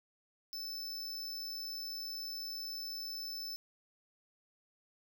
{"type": "tone", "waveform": "square", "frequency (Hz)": 5274, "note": "E8", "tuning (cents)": 0, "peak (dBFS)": -40, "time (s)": [0.53, 3.56], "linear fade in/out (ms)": 0, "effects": []}